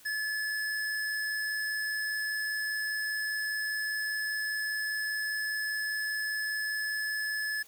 square tone with amplitude modulation, 1720 Hz, A6, 40 cents flat, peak -30 dBFS, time 0.05-7.63 s, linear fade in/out 10 ms, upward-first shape sine, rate 105 Hz, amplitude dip 25%, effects white hiss -56 dBFS RMS until 7.67 s

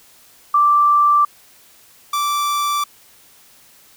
sine / 45% pulse tone pair in turn, 1173 / 1167.5 Hz, D6 / D6, -2 / -11 cents, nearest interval unison, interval 9 cents, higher first, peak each -10 / -17 dBFS, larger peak first, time 0.54-1.25 / 2.13-2.84 s, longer neither, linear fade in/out 5 ms, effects white hiss -49 dBFS RMS until 3.96 s

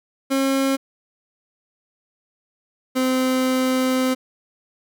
30% pulse tone pair in turn, 270 / 258.3 Hz, C#4 / C4, -45 / -22 cents, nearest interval minor second, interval 77 cents, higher first, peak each -15 dBFS, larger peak neither, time 0.3-0.77 / 2.95-4.15 s, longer second, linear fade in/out 20 ms, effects none

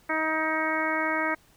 harmonic tone, 315.4 Hz, D#4, 24 cents sharp, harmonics 1 / 2 / 3 / 4 / 5 / 6 / 7, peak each -32 / -32 / -32 / -32 / -32 / -32 / -32 dBFS, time 0.09-1.35 s, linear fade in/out 10 ms, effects pink hiss -60 dBFS RMS until 1.56 s

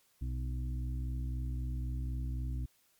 harmonic tone with a mistuned harmonic, 62.9 Hz, B1, 32 cents sharp, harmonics 1 / 2 / 4 / 5, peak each -34 / -40 / -48 / -53 dBFS, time 0.21-2.66 s, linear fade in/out 10 ms, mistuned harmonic 1, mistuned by -27 cents, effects white hiss -70 dBFS RMS until 2.99 s + MP3 96 kbps

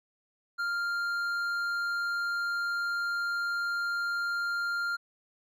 sine tone with hard clipping, 1396.9 Hz, F6, in tune, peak -30 dBFS, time 0.58-4.97 s, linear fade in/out 20 ms, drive 6 dB, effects none

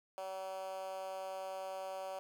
10% pulse tone with high-pass filter, 190 Hz, F#3, 46 cents sharp, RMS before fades -43 dBFS, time 0.18-2.19 s, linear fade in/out 0 ms, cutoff 630 Hz, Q 6.4, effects none

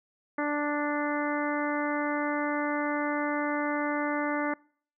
harmonic tone, 293.7 Hz, D4, in tune, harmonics 1 / 2 / 3 / 4 / 5 / 6 / 7, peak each -30 / -33 / -35 / -36 / -37 / -38 / -38 dBFS, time 0.38-4.54 s, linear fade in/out 5 ms, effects noise-tail reverb RT60 0.5 s tail -25 dB re dry

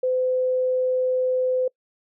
sine tone, 510 Hz, C5, 44 cents flat, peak -19 dBFS, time 0.03-1.68 s, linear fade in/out 5 ms, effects noise-tail reverb RT60 0.1 s tail -26 dB re dry

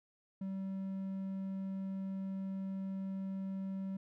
triangle tone, 192.4 Hz, G3, 32 cents flat, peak -35 dBFS, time 0.41-3.97 s, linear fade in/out 5 ms, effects none

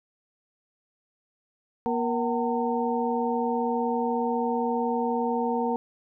sine tone cluster, 239.2 / 471.1 / 754 / 909 Hz, A#3 / A#4 / F#5 / A#5, +45 / +18 / +32 / -44 cents, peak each -28 / -28 / -31 / -30 dBFS, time 1.86-5.76 s, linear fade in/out 0 ms, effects none

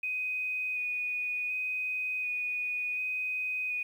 sine tone with vibrato, 2489 Hz, D#7, in tune, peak -30 dBFS, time 0.03-3.83 s, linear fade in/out 5 ms, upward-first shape square, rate 0.68 Hz, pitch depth 11 cents each way, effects 10-bit

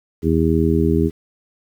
harmonic tone, 81 Hz, E2, 30 cents flat, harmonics 1 / 2 / 3 / 4 / 5, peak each -20 / -20 / -20 / -20 / -20 dBFS, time 0.22-1.11 s, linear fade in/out 50 ms, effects 8-bit

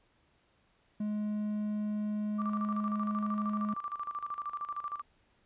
triangle tone, 210.3 Hz, G#3, 22 cents sharp, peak -29 dBFS, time 1-3.74 s, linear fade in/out 5 ms
sine tone with tremolo, 1174.7 Hz, D6, in tune, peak -33 dBFS, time 2.38-5.02 s, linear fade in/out 20 ms, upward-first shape square, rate 13 Hz, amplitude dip 75%
effects pink hiss -70 dBFS RMS until 5.45 s + resampled to 8000 Hz

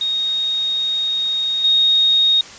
sine tone with level steps, 3729 Hz, A#7, in tune, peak -17 / -11 dBFS, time 0.01-2.41 s, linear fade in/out 2 ms, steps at 1.64 s, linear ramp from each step 5 ms, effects white hiss -37 dBFS RMS until 2.58 s + resampled to 16000 Hz

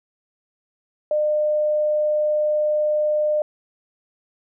sine tone, 604 Hz, D5, 48 cents sharp, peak -17 dBFS, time 1.11-3.42 s, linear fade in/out 2 ms, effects none

